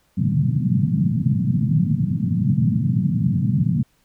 pink band-pass noise, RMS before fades -19 dBFS, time 0.17-3.83 s, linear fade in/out 10 ms, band 110 to 220 Hz, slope 48 dB/octave, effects pink hiss -63 dBFS RMS until 4.04 s

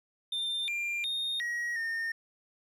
triangle tone with pitch steps, 3596 / 2387 / 3686 / 1901 / 1826 Hz, A7 / D7 / A#7 / A#6 / A#6, +37 / +28 / -20 / +33 / -36 cents, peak -29 dBFS, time 0.32-2.12 s, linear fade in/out 5 ms, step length 360 ms, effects none

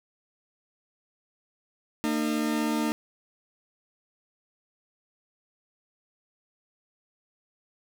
40% pulse tone pair together, 227.8 / 304.1 Hz, A#3 / D#4, -40 / -40 cents, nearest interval perfect fourth, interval 500 cents, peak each -27 / -27 dBFS, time 2.04-2.92 s, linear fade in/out 0 ms, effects none

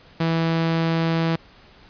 sawtooth tone, 164.3 Hz, E3, 5 cents flat, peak -15 dBFS, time 0.2-1.36 s, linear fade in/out 5 ms, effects pink hiss -50 dBFS RMS until 1.89 s + resampled to 11025 Hz

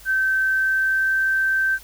sine tone with pitch glide, 1546 to 1555.9 Hz, G6 to G6, -24 to -13 cents, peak -17 dBFS, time 0.05-1.79 s, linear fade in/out 50 ms, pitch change +11 cents, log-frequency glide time 0.42-1.2 s, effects added 50 Hz sine -47 dBFS peak until 1.83 s + white hiss -46 dBFS RMS until 1.83 s

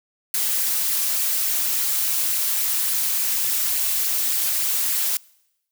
blue noise with flanger, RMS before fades -22 dBFS, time 0.34-5.17 s, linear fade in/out 2 ms, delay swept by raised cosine 0.4 to 6.4 ms, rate 3.5 Hz, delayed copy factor +0.55, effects noise-tail reverb RT60 0.9 s tail -25 dB re dry

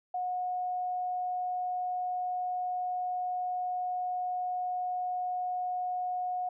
sine tone, 727 Hz, F#5, 31 cents flat, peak -30 dBFS, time 0.14-6.49 s, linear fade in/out 5 ms, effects none

